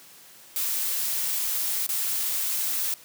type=noise with dropouts; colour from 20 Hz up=blue; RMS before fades=-27 dBFS; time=0.56-2.94 s; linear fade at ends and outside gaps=2 ms; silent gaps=1.866-1.89 s; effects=white hiss -50 dBFS RMS until 3.04 s + high-pass 100 Hz 12 dB/octave